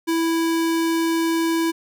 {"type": "tone", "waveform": "square", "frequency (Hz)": 329.6, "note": "E4", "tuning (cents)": 0, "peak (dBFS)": -19, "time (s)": [0.07, 1.72], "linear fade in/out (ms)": 20, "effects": []}